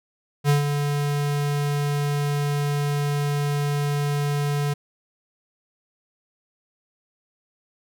square tone with ADSR envelope, 144.7 Hz, D3, 25 cents flat, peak -15 dBFS, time 0.44-4.74 s, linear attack 54 ms, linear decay 130 ms, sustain -7 dB, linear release 11 ms, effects none

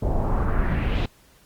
brown noise with low-pass filter sweep, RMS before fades -22 dBFS, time 0.02-1.06 s, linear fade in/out 5 ms, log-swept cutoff 600 to 3600 Hz, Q 2.5, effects pink hiss -56 dBFS RMS until 1.45 s + Opus 48 kbps

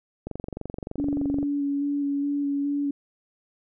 click train, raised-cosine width 2 ms, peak -19 dBFS, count 28, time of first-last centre 0.27-1.429 s, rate 23.3 Hz
sine tone with vibrato, 284.1 Hz, C#4, 43 cents sharp, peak -23 dBFS, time 0.98-2.91 s, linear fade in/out 5 ms, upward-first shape square, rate 2.4 Hz, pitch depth 12 cents each way
effects none

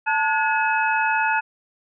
sine tone cluster, 881 / 1448 / 1688 / 2566 Hz, A5 / F#6 / G#6 / E7, +2 / -38 / +28 / -47 cents, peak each -21 / -23 / -27 / -26 dBFS, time 0.06-1.41 s, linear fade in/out 20 ms, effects none

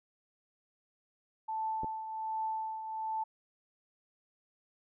sine tone with tremolo, 880 Hz, A5, in tune, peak -31 dBFS, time 1.48-3.24 s, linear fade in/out 10 ms, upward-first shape triangle, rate 1.3 Hz, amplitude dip 60%
clicks, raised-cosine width 2 ms, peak -28 dBFS, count 2, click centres 1.834 / 1.845 s
effects none

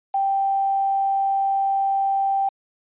sine tone with quantisation, 784 Hz, G5, in tune, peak -18 dBFS, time 0.14-2.49 s, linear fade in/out 5 ms, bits 7, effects resampled to 8000 Hz

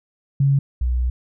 sine tone pair in turn, 138.59 / 61.73 Hz, C#3 / B1, 0 / 0 cents, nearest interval octave + major second, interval 1400 cents, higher first, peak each -13 / -17 dBFS, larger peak first, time 0.4-0.59 / 0.81-1.1 s, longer second, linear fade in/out 5 ms, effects none

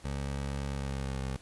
20% pulse tone with pitch glide, 69.3 to 66.13 Hz, C#2 to C2, 0 to +19 cents, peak -28 dBFS, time 0.04-1.37 s, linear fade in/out 10 ms, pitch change -81 cents, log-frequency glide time 0.68-1.22 s, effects pink hiss -56 dBFS RMS until 1.41 s + resampled to 24000 Hz

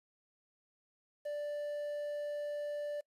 triangle tone with quantisation, 587.3 Hz, D5, in tune, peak -34 dBFS, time 1.25-3.01 s, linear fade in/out 10 ms, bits 10, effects noise-tail reverb RT60 0.1 s tail -24 dB re dry + resampled to 32000 Hz

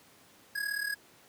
square tone with amplitude modulation, 1661.2 Hz, G#6, in tune, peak -29 dBFS, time 0.55-0.95 s, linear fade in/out 10 ms, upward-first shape sine, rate 37.4 Hz, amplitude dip 75%, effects pink hiss -59 dBFS RMS until 1.28 s + high-pass 150 Hz 12 dB/octave

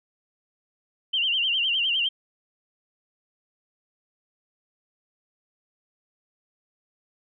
sine tone with vibrato, 2960 Hz, F#7, in tune, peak -21 dBFS, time 1.13-2.09 s, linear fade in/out 10 ms, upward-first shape sine, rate 9.8 Hz, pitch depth 130 cents each way, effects none

